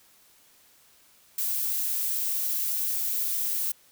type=noise; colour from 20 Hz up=violet; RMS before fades=-28 dBFS; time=1.38-3.72 s; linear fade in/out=5 ms; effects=white hiss -59 dBFS RMS until 3.91 s